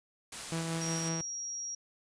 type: noise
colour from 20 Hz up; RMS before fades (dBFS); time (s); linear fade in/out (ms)
white; -41; 0.32-1.09; 5
type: tone with tremolo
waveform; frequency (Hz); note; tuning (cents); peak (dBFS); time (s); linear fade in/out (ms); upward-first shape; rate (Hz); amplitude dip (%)
sawtooth; 164.4; E3; -4; -28; 0.52-1.21; 0; sine; 5.6; 30
type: tone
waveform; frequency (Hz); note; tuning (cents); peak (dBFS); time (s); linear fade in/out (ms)
sine; 5660; F8; +22; -36; 0.81-1.75; 5
effects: resampled to 22050 Hz